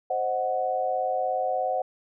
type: chord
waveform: sine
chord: C diminished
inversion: none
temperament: equal with one note detuned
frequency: 523.3 / 620.1 / 740 Hz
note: C5 / Eb5 / Gb5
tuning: 0 / -6 / 0 cents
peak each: -29 / -31 / -26 dBFS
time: 0.1-1.82 s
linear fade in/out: 5 ms
effects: none